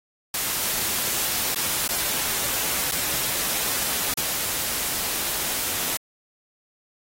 white noise with dropouts, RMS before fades -25 dBFS, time 0.34-5.97 s, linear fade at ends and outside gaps 2 ms, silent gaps 1.547-1.559 / 1.878-1.89 / 2.913-2.92 / 4.139-4.173 s, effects AAC 48 kbps

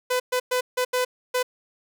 sawtooth tone bursts at uneven times, 502 Hz, B4, 28 cents sharp, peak -17 dBFS, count 6, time 0.1-0.2 / 0.32-0.4 / 0.51-0.61 / 0.77-0.85 / 0.93-1.05 / 1.34-1.43 s, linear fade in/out 10 ms, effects none

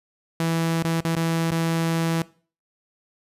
sawtooth tone with dropouts, 164.81 Hz, E3, in tune, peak -17 dBFS, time 0.4-2.22 s, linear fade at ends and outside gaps 2 ms, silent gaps 0.826-0.846 / 1.005-1.049 / 1.152-1.166 / 1.508-1.518 s, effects noise-tail reverb RT60 0.4 s tail -20 dB re dry + resampled to 32000 Hz

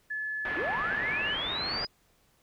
sine tone, 1721 Hz, A6, 39 cents flat, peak -31 dBFS, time 0.1-1.35 s, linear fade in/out 10 ms
white low-pass noise, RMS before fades -37 dBFS, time 0.45-1.85 s, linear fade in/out 2 ms, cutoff 2200 Hz, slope 24 dB/octave
sine linear sweep, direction up, 259.8 to 4989 Hz, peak -31 dBFS, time 0.56-1.87 s, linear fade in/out 20 ms
effects pink hiss -67 dBFS RMS until 2.42 s

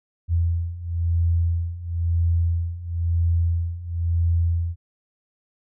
sine beating tone pair, 84 / 84.99 Hz, E2 / F2, +33 / -47 cents, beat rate 0.99 Hz, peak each -24 / -21 dBFS, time 0.28-4.76 s, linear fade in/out 50 ms, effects none

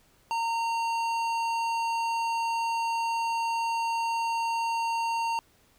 sine tone with tanh clipping, 919 Hz, A#5, 25 cents flat, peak -28 dBFS, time 0.31-5.39 s, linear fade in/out 0 ms, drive 15 dB, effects pink hiss -63 dBFS RMS until 5.78 s

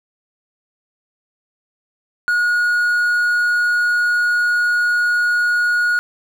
triangle tone, 1446 Hz, F#6, 40 cents flat, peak -12 dBFS, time 2.28-5.99 s, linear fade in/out 0 ms, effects 8-bit

